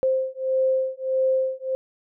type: beating tone pair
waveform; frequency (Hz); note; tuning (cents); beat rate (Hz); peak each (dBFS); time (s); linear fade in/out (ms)
sine; 523.3 / 524.9; C5 / C5; 0 / +5; 1.6; -23; 0.03-1.75; 0
effects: none